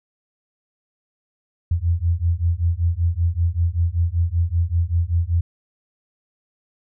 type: beating tone pair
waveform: sine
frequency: 82.8 / 88 Hz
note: E2 / F2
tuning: +8 / +14 cents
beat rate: 5.2 Hz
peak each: -20 dBFS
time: 1.71-5.41 s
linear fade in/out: 5 ms
effects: none